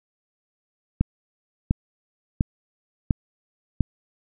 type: click train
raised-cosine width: 5 ms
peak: -6 dBFS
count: 5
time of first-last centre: 1.01-3.807 s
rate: 1.43 Hz
effects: none